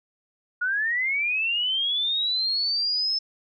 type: linear sweep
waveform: sine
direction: up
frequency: 1426 to 5274 Hz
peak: -22 dBFS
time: 0.61-3.19 s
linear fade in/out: 10 ms
effects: none